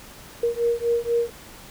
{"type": "beating tone pair", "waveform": "sine", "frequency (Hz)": [468.3, 472.4], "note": ["A#4", "A#4"], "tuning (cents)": [8, 23], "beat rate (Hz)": 4.1, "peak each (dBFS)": -23, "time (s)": [0.43, 1.3], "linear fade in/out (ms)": 5, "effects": ["pink hiss -44 dBFS RMS until 1.7 s"]}